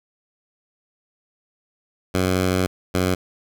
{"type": "tone pair in turn", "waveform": "10% pulse", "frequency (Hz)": [92.5, 91.81], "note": ["F#2", "F#2"], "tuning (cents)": [0, -13], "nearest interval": "unison", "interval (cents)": 13, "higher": "first", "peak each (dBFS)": -10, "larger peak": "neither", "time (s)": [[2.14, 2.67], [2.94, 3.15]], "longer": "first", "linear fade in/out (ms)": 10, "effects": []}